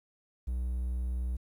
triangle tone, 61.74 Hz, B1, in tune, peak -28 dBFS, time 0.47-1.37 s, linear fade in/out 10 ms, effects 11-bit

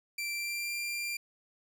sawtooth tone with pitch glide, 2349 to 2379 Hz, D7 to D7, 0 to +22 cents, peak -30 dBFS, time 0.18-1.17 s, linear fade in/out 5 ms, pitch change +22 cents, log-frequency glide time 0.32-0.73 s, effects none

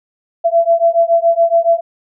sine beating tone pair, 669 / 676.1 Hz, E5 / E5, +25 / +44 cents, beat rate 7.1 Hz, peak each -12 dBFS, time 0.44-1.81 s, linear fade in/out 20 ms, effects none

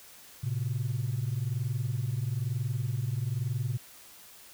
sine tone pair together, 111.33 / 132.4 Hz, A2 / C3, +21 / +21 cents, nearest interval minor third, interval 300 cents, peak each -30 / -30 dBFS, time 0.43-3.78 s, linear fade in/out 10 ms, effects tanh soft clip ceiling -23 dBFS + white hiss -52 dBFS RMS until 4.53 s

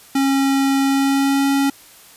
square tone with pitch glide, 272.8 to 276.4 Hz, C#4 to C#4, -28 to -5 cents, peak -15 dBFS, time 0.15-1.7 s, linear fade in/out 5 ms, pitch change +23 cents, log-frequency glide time 0.82-1.47 s, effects white hiss -45 dBFS RMS until 2.16 s + resampled to 32000 Hz

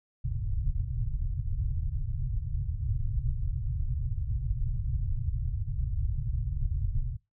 pink low-pass noise, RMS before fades -30 dBFS, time 0.24-7.17 s, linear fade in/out 20 ms, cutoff 140 Hz, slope 96 dB/octave, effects noise-tail reverb RT60 0.2 s tail -20 dB re dry

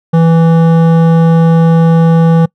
sine tone with hard clipping, 164.9 Hz, E3, 1 cent sharp, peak -6 dBFS, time 0.13-2.46 s, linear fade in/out 10 ms, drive 13 dB, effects noise-tail reverb RT60 0.1 s tail -25 dB re dry

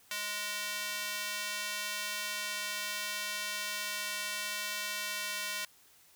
square tone with high-pass filter, 207.7 Hz, G#3, in tune, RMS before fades -37 dBFS, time 0.11-5.65 s, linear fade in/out 2 ms, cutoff 1900 Hz, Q 0.79, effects white hiss -62 dBFS RMS until 6.15 s

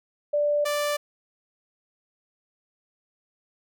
sine / sawtooth tone pair in turn, 587.3 / 587.3 Hz, D5 / D5, 0 / 0 cents, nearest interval unison, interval 0 cents, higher neither, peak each -20 dBFS, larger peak neither, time 0.33-0.65 / 0.65-0.97 s, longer neither, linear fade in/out 10 ms, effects none

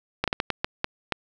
slowing click train, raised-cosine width 0.3 ms, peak -7 dBFS, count 8, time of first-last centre 0.24-1.123 s, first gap 37 ms, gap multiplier 1.4, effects none

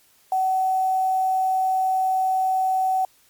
sine tone with quantisation, 755 Hz, F#5, 35 cents sharp, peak -18 dBFS, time 0.32-3.05 s, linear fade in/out 2 ms, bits 7, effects white hiss -58 dBFS RMS until 3.29 s + MP3 96 kbps

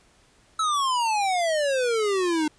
square exponential sweep, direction down, 1318.5 to 299.6 Hz, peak -22 dBFS, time 0.59-2.48 s, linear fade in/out 5 ms, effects pink hiss -59 dBFS RMS until 2.58 s + resampled to 22050 Hz

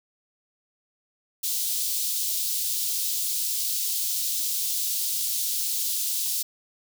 white high-pass noise, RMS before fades -27 dBFS, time 1.43-6.43 s, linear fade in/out 10 ms, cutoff 3600 Hz, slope 24 dB/octave, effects none

